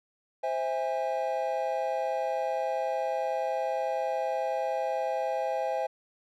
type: chord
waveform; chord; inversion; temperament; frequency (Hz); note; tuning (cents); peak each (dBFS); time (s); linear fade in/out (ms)
triangle; C augmented; none; just; 523.3 / 654.1 / 817.6; C5 / E5 / G#5; 0 / -14 / -27; -30; 0.43-5.87; 10
effects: none